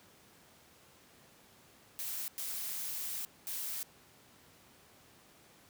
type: noise bursts at uneven times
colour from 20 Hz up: blue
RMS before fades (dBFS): -39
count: 3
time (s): 1.99-2.28 / 2.38-3.25 / 3.47-3.83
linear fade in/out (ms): 0
effects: pink hiss -61 dBFS RMS until 5.69 s + high-pass 100 Hz 12 dB/octave